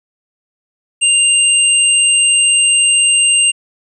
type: tone pair together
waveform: sine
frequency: 2794 / 8344 Hz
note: F7 / C9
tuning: 0 / -6 cents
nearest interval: octave + perfect fifth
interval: 1894 cents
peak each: -11 dBFS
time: 1.01-3.52 s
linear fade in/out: 20 ms
effects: none